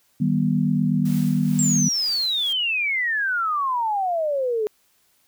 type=chord; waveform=sine; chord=Eb augmented; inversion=none; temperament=just; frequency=155.56 / 194.45 / 243.1 Hz; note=Eb3 / G3 / B3; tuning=0 / -14 / -27 cents; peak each=-22 dBFS; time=0.2-1.89 s; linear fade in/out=10 ms
type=noise with tremolo; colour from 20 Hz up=white; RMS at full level=-39 dBFS; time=1.05-2.53 s; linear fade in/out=5 ms; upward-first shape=triangle; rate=2.1 Hz; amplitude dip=65%
type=exponential sweep; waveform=sine; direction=down; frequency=7650 to 415.3 Hz; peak=-20 dBFS; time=1.59-4.67 s; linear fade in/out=0 ms
effects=white hiss -63 dBFS RMS until 5.27 s